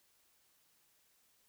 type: silence
effects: white hiss -72 dBFS RMS until 1.48 s